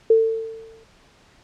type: tone with exponential decay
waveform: sine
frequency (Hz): 448.1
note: A4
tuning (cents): +32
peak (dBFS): -9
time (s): 0.1-0.84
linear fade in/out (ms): 5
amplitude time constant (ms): 160
effects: pink hiss -54 dBFS RMS until 1.43 s + low-pass 6000 Hz 12 dB/octave